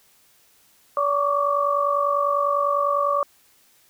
sine tone cluster, 572 / 1122 / 1172 Hz, D5 / C#6 / D6, -46 / +21 / -4 cents, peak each -23 dBFS, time 0.97-3.23 s, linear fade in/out 2 ms, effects white hiss -58 dBFS RMS until 3.89 s

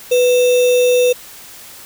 sine tone with sample-and-hold, 494.6 Hz, B4, 3 cents sharp, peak -9 dBFS, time 0.11-1.13 s, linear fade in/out 10 ms, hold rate 3150 Hz, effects white hiss -37 dBFS RMS until 1.85 s

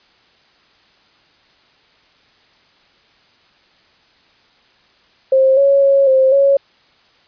sine tone with pitch steps, 530 / 555 / 551 / 527 / 554 Hz, C5 / C#5 / C#5 / C5 / C#5, +22 / +2 / -11 / +12 / -1 cents, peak -8 dBFS, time 5.32-6.57 s, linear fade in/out 5 ms, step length 250 ms, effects white hiss -53 dBFS RMS until 7.27 s + resampled to 11025 Hz

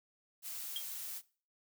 blue noise, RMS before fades -43 dBFS, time 0.42-1.22 s, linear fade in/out 50 ms
sine tone with exponential decay, 3226 Hz, G7, 49 cents sharp, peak -32 dBFS, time 0.76-0.86 s, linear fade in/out 2 ms, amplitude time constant 20 ms
effects noise-tail reverb RT60 0.4 s tail -20 dB re dry

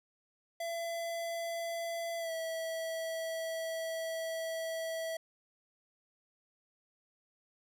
square tone with pitch glide, 673 to 652 Hz, E5 to E5, +36 to -19 cents, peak -36 dBFS, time 0.6-5.17 s, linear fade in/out 5 ms, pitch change -55 cents, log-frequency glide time 2.18-2.32 s, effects none

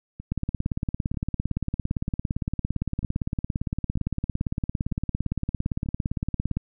two click trains, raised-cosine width 5 ms, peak -13 / -24 dBFS, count 111 / 7, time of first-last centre 0.32-6.57 / 0.2-5.86 s, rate 17.6 / 1.06 Hz, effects none

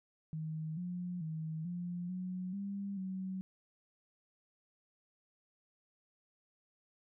sine tone with pitch steps, 157.5 / 178.1 / 158.7 / 175.9 / 183.3 / 198.9 / 188.4 Hz, D#3 / F3 / D#3 / F3 / F#3 / G3 / F#3, +21 / +34 / +35 / +13 / -16 / +25 / +32 cents, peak -37 dBFS, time 0.33-3.41 s, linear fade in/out 0 ms, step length 440 ms, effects none

